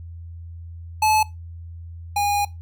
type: tone pair in turn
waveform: square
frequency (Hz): 863 / 818.4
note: A5 / G#5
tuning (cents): -34 / -26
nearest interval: minor second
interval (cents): 92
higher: first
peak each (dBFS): -16 / -19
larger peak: first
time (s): 1.02-1.23 / 2.16-2.45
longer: second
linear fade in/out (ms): 5
effects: noise-tail reverb RT60 0.2 s tail -20 dB re dry + added 84 Hz sine -34 dBFS peak until 2.61 s